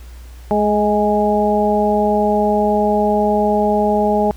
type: harmonic tone with a mistuned harmonic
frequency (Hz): 210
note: G#3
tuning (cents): +19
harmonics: 1 / 2 / 3 / 4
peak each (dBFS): -18 / -18 / -18 / -18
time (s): 0.51-4.31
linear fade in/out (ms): 0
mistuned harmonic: 4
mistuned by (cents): -24
effects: added 60 Hz sine -33 dBFS peak until 4.36 s + pink hiss -47 dBFS RMS until 4.36 s